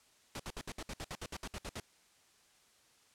pink noise bursts, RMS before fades -42 dBFS, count 14, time 0.35-1.8 s, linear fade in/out 2 ms, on 46 ms, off 62 ms, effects white hiss -67 dBFS RMS until 3.14 s + low-pass 9000 Hz 12 dB/octave

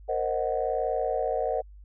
sine chord, C half-diminished seventh, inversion third, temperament equal with one note detuned, 466.2 / 527.2 / 622.3 / 740 Hz, Bb4 / C5 / Eb5 / Gb5, 0 / +13 / 0 / 0 cents, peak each -30 dBFS, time 0.08-1.62 s, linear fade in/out 20 ms, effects tanh soft clip ceiling -15 dBFS + added 50 Hz sine -45 dBFS peak until 1.84 s

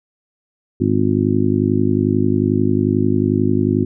harmonic tone, 51.2 Hz, G#1, 24 cents flat, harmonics 2 / 3 / 4 / 5 / 6 / 7, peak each -20 / -24 / -21 / -18 / -22 / -20 dBFS, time 0.8-3.85 s, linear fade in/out 10 ms, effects none

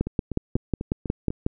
two click trains, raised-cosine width 3 ms, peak -16 / -9 dBFS, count 6 / 9, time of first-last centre 0.07-1.305 / 0.01-1.465 s, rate 4.05 / 5.5 Hz, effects none

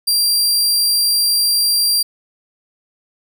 sawtooth tone, 4738 Hz, D8, 14 cents sharp, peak -10 dBFS, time 0.07-2.03 s, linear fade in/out 10 ms, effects none

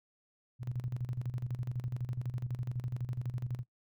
sine tone with tremolo, 123.47 Hz, B2, in tune, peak -32 dBFS, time 0.59-3.64 s, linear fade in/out 50 ms, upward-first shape square, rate 12 Hz, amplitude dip 75%, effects noise-tail reverb RT60 0.1 s tail -17 dB re dry

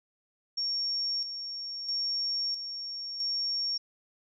sine tone with tremolo, 5520 Hz, F8, 21 cents flat, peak -28 dBFS, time 0.57-3.78 s, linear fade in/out 10 ms, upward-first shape square, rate 0.76 Hz, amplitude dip 55%, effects none

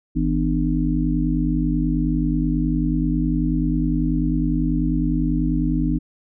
harmonic tone with a mistuned harmonic, 50.1 Hz, G1, 38 cents sharp, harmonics 1 / 3 / 5 / 6, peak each -23 / -23 / -23 / -23 dBFS, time 0.15-5.99 s, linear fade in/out 20 ms, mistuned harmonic 3, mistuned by +130 cents, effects none

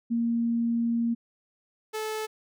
sine / sawtooth tone pair in turn, 233.1 / 434.2 Hz, A#3 / A4, 0 / -23 cents, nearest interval major seventh, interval 1077 cents, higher second, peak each -23 / -26 dBFS, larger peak first, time 0.1-1.15 / 1.93-2.27 s, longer first, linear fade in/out 20 ms, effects none

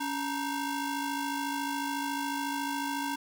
30% pulse ring-modulated tone, 614 Hz, D#5, 23 cents flat, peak -25 dBFS, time 0-3.16 s, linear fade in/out 10 ms, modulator 334 Hz, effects none

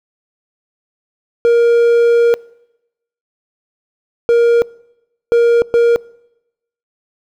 triangle tone bursts at uneven times, 470 Hz, A#4, 14 cents sharp, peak -5 dBFS, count 4, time 1.45-2.34 / 4.29-4.62 / 5.32-5.62 / 5.74-5.96 s, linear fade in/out 0 ms, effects noise-tail reverb RT60 0.9 s tail -24 dB re dry

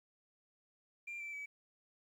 sine tone with pitch steps, 2381 / 2333 / 2287 Hz, D7 / D7 / D7, +23 / -12 / -47 cents, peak -40 dBFS, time 1.07-1.46 s, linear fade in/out 10 ms, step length 130 ms, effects tanh soft clip ceiling -40 dBFS + 12-bit

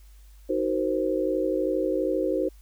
sine chord, C half-diminished seventh, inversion first, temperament just, 314 / 376.7 / 470.9 / 523.3 Hz, Eb4 / Gb4 / Bb4 / C5, +16 / +31 / +18 / 0 cents, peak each -28 / -28 / -31 / -27 dBFS, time 0.49-2.49 s, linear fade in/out 10 ms, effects added 50 Hz sine -47 dBFS peak until 2.61 s + white hiss -62 dBFS RMS until 2.61 s

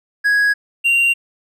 triangle tone pair in turn, 1661.2 / 2765 Hz, G#6 / F7, 0 / -18 cents, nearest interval major sixth, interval 882 cents, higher second, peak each -10 dBFS, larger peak neither, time 0.24-0.54 / 0.84-1.14 s, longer neither, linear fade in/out 20 ms, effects none

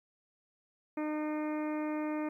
harmonic tone, 304.5 Hz, D#4, 37 cents flat, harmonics 1 / 2 / 3 / 4 / 5 / 6 / 7 / 8, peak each -33 / -40 / -44 / -47 / -53 / -52 / -51 / -53 dBFS, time 0.97-2.29 s, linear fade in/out 5 ms, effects 12-bit

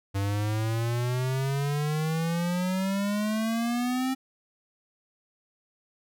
square exponential sweep, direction up, 97.6 to 265.1 Hz, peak -26 dBFS, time 0.14-4.15 s, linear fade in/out 20 ms, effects none

